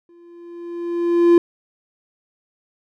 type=tone with exponential growth; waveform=triangle; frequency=343.8 Hz; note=F4; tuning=27 cents flat; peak=-5 dBFS; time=0.09-1.38 s; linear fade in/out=2 ms; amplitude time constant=280 ms; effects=none